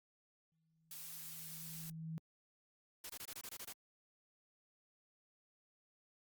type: tone with exponential growth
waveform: sine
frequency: 161 Hz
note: E3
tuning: 41 cents flat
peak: -40 dBFS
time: 0.52-2.18 s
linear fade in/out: 0 ms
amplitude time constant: 360 ms
type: noise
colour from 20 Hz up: blue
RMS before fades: -49 dBFS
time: 0.91-1.9 s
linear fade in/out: 2 ms
type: noise bursts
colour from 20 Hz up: white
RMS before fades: -48 dBFS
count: 9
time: 3.04-3.728 s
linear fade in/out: 5 ms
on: 56 ms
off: 23 ms
effects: Opus 48 kbps